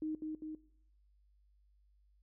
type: tone with echo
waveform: sine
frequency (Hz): 311.1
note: D#4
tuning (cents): 0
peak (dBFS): -35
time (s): 0.02-0.15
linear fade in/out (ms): 2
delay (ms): 200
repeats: 2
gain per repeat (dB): -3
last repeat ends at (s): 0.55
effects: noise-tail reverb RT60 0.7 s tail -20 dB re dry + added 50 Hz sine -66 dBFS peak until 2.22 s